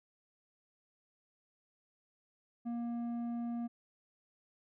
square tone with low-pass filter, 236.1 Hz, A#3, 22 cents sharp, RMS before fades -38 dBFS, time 2.65-3.68 s, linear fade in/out 20 ms, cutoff 590 Hz, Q 0.79, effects none

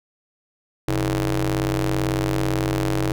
sawtooth ring-modulated tone, 98.1 Hz, G2, 2 cents sharp, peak -13 dBFS, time 0.88-3.12 s, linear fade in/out 0 ms, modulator 225 Hz, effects none

